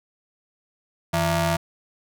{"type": "ring-modulated tone", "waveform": "sawtooth", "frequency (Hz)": 252.9, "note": "B3", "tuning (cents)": 41, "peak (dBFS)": -13, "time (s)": [1.13, 1.57], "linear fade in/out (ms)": 10, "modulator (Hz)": 417, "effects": []}